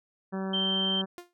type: harmonic tone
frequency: 191.4 Hz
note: G3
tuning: 41 cents flat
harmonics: 1 / 2 / 3 / 4 / 5 / 6 / 7 / 8 / 9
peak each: -31 / -37 / -41 / -43 / -45 / -47 / -48 / -49 / -50 dBFS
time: 0.32-1.06 s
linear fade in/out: 20 ms
type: tone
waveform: sine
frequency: 3136 Hz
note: G7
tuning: in tune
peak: -26 dBFS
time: 0.53-1.02 s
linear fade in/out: 10 ms
type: tone with exponential decay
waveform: sawtooth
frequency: 351.5 Hz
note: F4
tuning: 11 cents sharp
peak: -33 dBFS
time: 1.18-1.33 s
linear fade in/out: 0 ms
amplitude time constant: 31 ms
effects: none